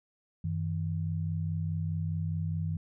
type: tone pair together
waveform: sine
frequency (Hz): 95.1 / 159.94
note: F#2 / D#3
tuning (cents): +48 / +48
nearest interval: major sixth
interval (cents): 900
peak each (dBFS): -32 / -32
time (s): 0.44-2.77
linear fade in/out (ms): 5
effects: none